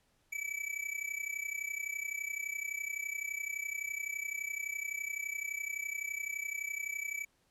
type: tone with amplitude modulation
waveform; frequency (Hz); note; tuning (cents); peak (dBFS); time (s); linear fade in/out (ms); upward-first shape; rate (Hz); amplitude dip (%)
square; 2300; D7; -37; -33; 0.32-7.25; 10; sine; 31.8; 85
effects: pink hiss -73 dBFS RMS until 7.5 s + low-pass 12000 Hz 12 dB/octave